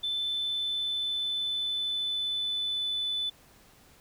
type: tone with pitch glide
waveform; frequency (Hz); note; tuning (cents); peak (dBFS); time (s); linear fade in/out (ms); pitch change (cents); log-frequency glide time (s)
sine; 3525 to 3495; A7 to A7; +2 to -12; -27; 0.03-3.3; 10; -14; 0.2-3.01
effects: tanh soft clip ceiling -24 dBFS + pink hiss -58 dBFS RMS until 4 s